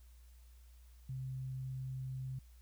sine tone, 130.81 Hz, C3, in tune, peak -39 dBFS, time 1.09-2.39 s, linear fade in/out 5 ms, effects added 60 Hz sine -56 dBFS peak until 2.61 s + white hiss -71 dBFS RMS until 2.61 s

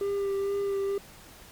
triangle tone with vibrato, 397.2 Hz, G4, 23 cents sharp, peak -24 dBFS, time 0.01-0.98 s, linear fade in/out 2 ms, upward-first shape sine, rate 2.2 Hz, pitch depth 17 cents each way, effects pink hiss -50 dBFS RMS until 1.51 s + MP3 96 kbps

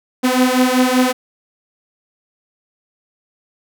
sawtooth beating tone pair, 251.3 / 256.5 Hz, B3 / C4, +30 / -34 cents, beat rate 5.2 Hz, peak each -11 dBFS, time 0.23-1.13 s, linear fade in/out 20 ms, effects none

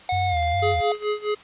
square tone with pitch glide, 731 to 699.6 Hz, F#5 to F5, -21 to +3 cents, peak -22 dBFS, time 0.09-0.92 s, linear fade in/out 2 ms, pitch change -76 cents, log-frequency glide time 0.27-0.39 s
sine tone with vibrato, 87 Hz, F2, 6 cents flat, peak -25 dBFS, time 0.12-0.81 s, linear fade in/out 10 ms, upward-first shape square, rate 2.4 Hz, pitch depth 150 cents each way
clicks, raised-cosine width 0.3 ms, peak -31 dBFS, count 11, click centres 0.372 / 0.427 / 0.476 / 0.52 / 0.6 / 0.641 / 0.717 / 0.811 / 0.907 / 0.953 / 1.025 s
square tone with tremolo, 420 Hz, G#4, 19 cents sharp, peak -21 dBFS, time 0.62-1.35 s, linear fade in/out 10 ms, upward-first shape sine, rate 4.7 Hz, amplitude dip 90%
effects white hiss -46 dBFS RMS until 1.43 s + resampled to 8000 Hz

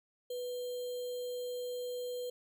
sine tone with sample-and-hold, 493.4 Hz, B4, 2 cents flat, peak -36 dBFS, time 0.3-2.3 s, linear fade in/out 5 ms, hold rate 3675 Hz, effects none

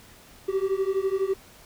triangle beating tone pair, 380 / 392 Hz, F#4 / G4, +46 / 0 cents, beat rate 12 Hz, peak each -24 dBFS, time 0.48-1.34 s, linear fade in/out 10 ms, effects pink hiss -51 dBFS RMS until 1.65 s

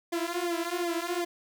sawtooth tone with flanger, 344.4 Hz, F4, 24 cents flat, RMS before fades -31 dBFS, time 0.12-1.25 s, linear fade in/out 10 ms, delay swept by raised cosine 0.71 to 6.21 ms, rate 2.7 Hz, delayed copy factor -1, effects none

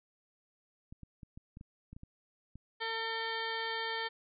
clicks, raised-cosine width 5 ms, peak -36 dBFS, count 10, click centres 0.925 / 1.033 / 1.232 / 1.375 / 1.571 / 1.611 / 1.93 / 1.965 / 2.034 / 2.556 s
harmonic tone, 451.3 Hz, A4, 44 cents sharp, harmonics 1 / 2 / 3 / 4 / 5 / 7 / 8 / 9 / 10, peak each -42 / -40 / -46 / -39 / -46 / -42 / -48 / -52 / -47 dBFS, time 2.8-4.09 s, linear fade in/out 20 ms
effects none

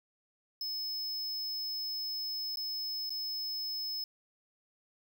square tone with dropouts, 5200 Hz, E8, 24 cents flat, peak -35 dBFS, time 0.61-4.04 s, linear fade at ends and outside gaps 2 ms, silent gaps 2.558-2.571 / 3.095-3.104 s, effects 11-bit

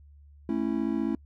triangle chord, A major, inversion none, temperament just, 220 / 275 / 330 Hz, A3 / C#4 / E4, 0 / -14 / +2 cents, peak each -28 dBFS, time 0.49-1.15 s, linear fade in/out 2 ms, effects noise-tail reverb RT60 0.1 s tail -26 dB re dry + added 72 Hz sine -50 dBFS peak until 1.25 s

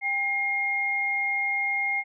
sine tone pair together, 799.3 / 2134 Hz, G5 / C7, +33 / +34 cents, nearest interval octave + perfect fourth, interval 1701 cents, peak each -32 / -24 dBFS, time 0.01-2.04 s, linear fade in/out 50 ms, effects none

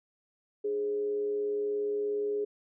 sine tone with frequency modulation, 415.3 Hz, G#4, in tune, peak -28 dBFS, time 0.64-2.45 s, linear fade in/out 10 ms, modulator 117 Hz, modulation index 0.24, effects none

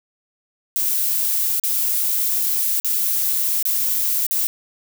violet noise with dropouts, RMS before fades -20 dBFS, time 0.76-4.47 s, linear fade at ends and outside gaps 0 ms, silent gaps 1.598-1.637 / 2.8-2.846 / 3.627-3.654 / 4.266-4.31 s, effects none

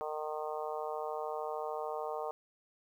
harmonic tone, 153.3 Hz, D#3, 25 cents flat, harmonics 3 / 4 / 5 / 6 / 7 / 8, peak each -40 / -41 / -41 / -45 / -45 / -48 dBFS, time 0.01-2.31 s, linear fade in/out 0 ms, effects 11-bit

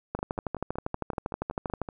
two click trains, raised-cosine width 1 ms, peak -23 / -15 dBFS, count 10 / 22, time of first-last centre 0.19-1.888 / 0.15-1.817 s, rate 5.3 / 12.6 Hz, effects none

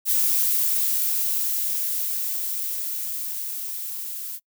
violet noise with level ramp, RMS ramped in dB -20 to -33 dBFS, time 0.05-4.4 s, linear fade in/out 50 ms, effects noise-tail reverb RT60 0.1 s tail -26 dB re dry

